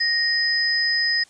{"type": "tone pair together", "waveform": "sine", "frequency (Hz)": [1864.7, 5027], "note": ["A#6", "D#8"], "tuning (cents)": [0, 17], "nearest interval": "octave + perfect fourth", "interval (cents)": 1717, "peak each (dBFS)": -21, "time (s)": [0, 1.24], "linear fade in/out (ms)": 10, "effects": ["white hiss -54 dBFS RMS until 1.29 s", "resampled to 22050 Hz"]}